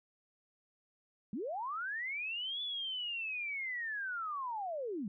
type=linear two-way sweep; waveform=sine; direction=up then down; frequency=180 to 3473 to 180 Hz; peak=-36 dBFS; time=1.33-5.08 s; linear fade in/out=2 ms; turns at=2.62 s; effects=none